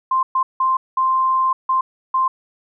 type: tone bursts at uneven times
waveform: sine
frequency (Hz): 1046.5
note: C6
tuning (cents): 0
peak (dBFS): -14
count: 6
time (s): 0.11-0.23 / 0.35-0.43 / 0.6-0.77 / 0.97-1.53 / 1.69-1.81 / 2.14-2.28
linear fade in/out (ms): 5
effects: none